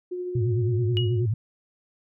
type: tone with tremolo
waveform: sine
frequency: 360 Hz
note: F#4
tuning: 47 cents flat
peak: -27 dBFS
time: 0.11-1.26 s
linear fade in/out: 10 ms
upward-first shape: triangle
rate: 13 Hz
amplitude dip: 30%
type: tone with vibrato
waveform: sine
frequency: 113 Hz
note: A2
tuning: 47 cents sharp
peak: -21 dBFS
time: 0.35-1.34 s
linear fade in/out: 5 ms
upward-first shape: sine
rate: 9.3 Hz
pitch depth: 180 cents each way
type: tone with exponential decay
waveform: sine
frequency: 2900 Hz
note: F#7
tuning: 35 cents flat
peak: -23 dBFS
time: 0.97-1.2 s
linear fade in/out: 0 ms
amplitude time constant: 48 ms
effects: none